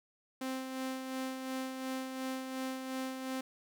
sawtooth tone with tremolo, 261.6 Hz, C4, in tune, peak -31 dBFS, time 0.41-3.41 s, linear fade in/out 5 ms, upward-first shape sine, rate 2.8 Hz, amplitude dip 45%, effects none

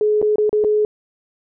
sine tone with dropouts, 423.6 Hz, G#4, 34 cents sharp, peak -13 dBFS, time 0.01-0.85 s, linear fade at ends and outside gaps 1 ms, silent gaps 0.216-0.226 / 0.358-0.383 / 0.494-0.529 / 0.64-0.646 s, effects none

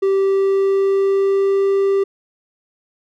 triangle tone with pitch glide, 389.3 to 393.1 Hz, G4 to G4, -12 to +5 cents, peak -11 dBFS, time 0.02-2.04 s, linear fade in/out 10 ms, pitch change +17 cents, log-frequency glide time 0.15-1.67 s, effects none

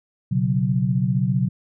sine chord, B suspended second, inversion none, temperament equal, 123.47 / 138.59 / 185 Hz, B2 / C#3 / F#3, 0 / 0 / 0 cents, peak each -22 dBFS, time 0.31-1.49 s, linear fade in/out 10 ms, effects none

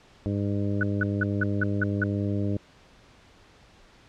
harmonic tone, 101.1 Hz, G#2, 46 cents flat, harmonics 1 / 2 / 3 / 4 / 5 / 6, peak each -27 / -30 / -31 / -37 / -39 / -40 dBFS, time 0.26-2.57 s, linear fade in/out 0 ms
sine tone bursts, 1480 Hz, F#6, in tune, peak -22 dBFS, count 7, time 0.81-2.037 s, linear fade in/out 2 ms, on 21 ms, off 180 ms
effects pink hiss -55 dBFS RMS until 4.08 s + low-pass 5000 Hz 12 dB/octave

